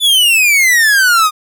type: exponential sweep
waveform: 45% pulse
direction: down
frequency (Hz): 3520 to 1218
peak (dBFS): -7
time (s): 0-1.31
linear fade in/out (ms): 50
effects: none